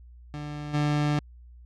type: tone with level steps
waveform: 30% pulse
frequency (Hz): 148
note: D3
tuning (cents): +14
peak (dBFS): -31 / -20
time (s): 0.34-1.19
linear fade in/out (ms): 0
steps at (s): 0.73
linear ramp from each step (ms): 20
effects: added 60 Hz sine -46 dBFS peak until 1.65 s + low-pass 5000 Hz 12 dB/octave